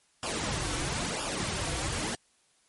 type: noise with flanger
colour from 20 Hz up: pink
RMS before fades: -32 dBFS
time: 0.23-2.15 s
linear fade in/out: 0 ms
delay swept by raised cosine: 0.48 to 4.98 ms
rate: 1 Hz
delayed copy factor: -0.75
effects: white hiss -67 dBFS RMS until 2.68 s + MP3 48 kbps